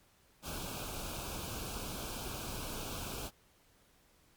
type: band-stop noise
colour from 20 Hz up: pink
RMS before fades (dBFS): -41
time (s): 0.42-3.31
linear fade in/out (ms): 50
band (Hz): 1600 to 2300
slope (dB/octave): 96
effects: pink hiss -67 dBFS RMS until 4.36 s + MP3 96 kbps